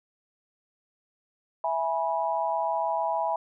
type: chord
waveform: sine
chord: E major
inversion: none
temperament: equal with one note detuned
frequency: 659.3 / 830.6 / 977 Hz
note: E5 / G#5 / B5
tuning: 0 / 0 / -19 cents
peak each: -29 dBFS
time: 1.64-3.36 s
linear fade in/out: 2 ms
effects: none